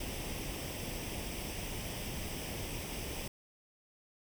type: noise with comb filter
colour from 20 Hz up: pink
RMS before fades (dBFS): -40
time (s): 0-3.28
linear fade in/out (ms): 5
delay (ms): 0.36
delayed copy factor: +0.6
effects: none